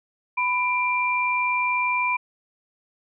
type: tone pair together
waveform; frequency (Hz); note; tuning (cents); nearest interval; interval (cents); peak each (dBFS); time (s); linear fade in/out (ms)
sine; 996 / 2369; B5 / D7; +14 / +14; octave + minor third; 1500; -23; 0.37-2.17; 10
effects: none

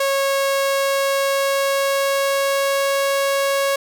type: tone with pitch glide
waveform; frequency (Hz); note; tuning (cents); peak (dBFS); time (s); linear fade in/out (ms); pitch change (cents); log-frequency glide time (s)
sawtooth; 549 to 552.5; C#5 to C#5; -17 to -6; -13; 0-3.76; 5; +11; 0.51-3.05
effects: none

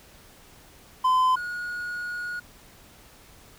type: tone pair in turn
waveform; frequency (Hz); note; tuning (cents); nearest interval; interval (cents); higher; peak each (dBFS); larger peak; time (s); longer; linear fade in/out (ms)
triangle; 1023 / 1446.7; C6 / F#6; -39 / -39; tritone; 600; second; -16 / -28; first; 1.04-1.36 / 1.36-2.4; second; 10
effects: pink hiss -52 dBFS RMS until 3.58 s

